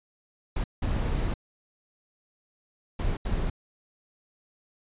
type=noise bursts at uneven times; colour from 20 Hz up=brown; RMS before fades=-27 dBFS; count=4; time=0.56-0.64 / 0.82-1.34 / 2.99-3.17 / 3.25-3.5 s; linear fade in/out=5 ms; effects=resampled to 8000 Hz